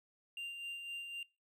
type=tone with tremolo; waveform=triangle; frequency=2786 Hz; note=F7; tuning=5 cents flat; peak=-38 dBFS; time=0.37-1.23 s; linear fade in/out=2 ms; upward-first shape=sine; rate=3.9 Hz; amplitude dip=40%; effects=noise-tail reverb RT60 0.3 s tail -25 dB re dry